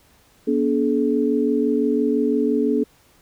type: tone cluster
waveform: sine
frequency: 241 / 286.9 / 428.3 Hz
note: B3 / D4 / A4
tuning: -42 / -40 / -47 cents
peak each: -21 dBFS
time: 0.47-2.84 s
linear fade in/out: 10 ms
effects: pink hiss -56 dBFS RMS until 3.21 s